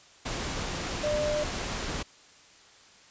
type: tone in noise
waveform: sine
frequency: 599 Hz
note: D5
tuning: 34 cents sharp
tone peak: -26 dBFS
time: 1.03-1.44 s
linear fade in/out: 10 ms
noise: pink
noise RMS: -33 dBFS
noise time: 0.25-2.03 s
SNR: +4 dB
effects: white hiss -55 dBFS RMS until 3.1 s + resampled to 16000 Hz